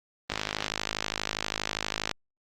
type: click train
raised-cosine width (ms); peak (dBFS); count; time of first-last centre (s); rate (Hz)
0.2; -10; 96; 0.3-2.113; 52.4
effects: Opus 24 kbps